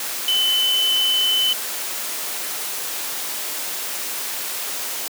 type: tone in noise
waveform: sine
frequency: 3030 Hz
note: F#7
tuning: 40 cents sharp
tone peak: -16 dBFS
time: 0.28-1.53 s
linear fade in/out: 2 ms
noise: white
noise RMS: -27 dBFS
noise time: 0-5.08 s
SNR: +8 dB
effects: high-pass 300 Hz 12 dB/octave